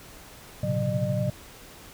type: tone cluster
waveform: sine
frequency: 110.9 / 125.9 / 138.2 / 182.9 / 604 Hz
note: A2 / B2 / C#3 / F#3 / D5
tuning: +14 / +34 / -5 / -20 / +48 cents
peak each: -30 dBFS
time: 0.63-1.3 s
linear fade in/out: 5 ms
effects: pink hiss -47 dBFS RMS until 1.93 s